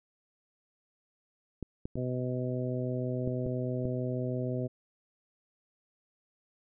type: clicks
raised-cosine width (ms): 3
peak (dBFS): -23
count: 6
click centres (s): 1.627 / 1.855 / 1.956 / 3.276 / 3.464 / 3.854
type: harmonic tone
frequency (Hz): 126.2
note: B2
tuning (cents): +38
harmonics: 1 / 2 / 3 / 4 / 5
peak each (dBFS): -33 / -36 / -38 / -39 / -40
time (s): 1.96-4.68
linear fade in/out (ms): 20
effects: none